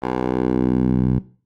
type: tone with band-pass filter sweep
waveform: 10% pulse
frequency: 63 Hz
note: B1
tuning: 35 cents sharp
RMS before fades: -19 dBFS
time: 0.02-1.19 s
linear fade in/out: 10 ms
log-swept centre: 710 to 140 Hz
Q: 1.3
effects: noise-tail reverb RT60 0.4 s tail -18 dB re dry + Opus 24 kbps